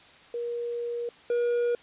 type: tone pair in turn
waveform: sine / triangle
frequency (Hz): 474.9 / 478.8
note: A#4 / A#4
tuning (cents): +32 / +46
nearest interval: unison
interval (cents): 14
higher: second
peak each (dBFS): -29 / -21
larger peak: second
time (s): 0.34-1.09 / 1.3-1.75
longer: first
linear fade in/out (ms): 2
effects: white hiss -53 dBFS RMS until 1.82 s + resampled to 8000 Hz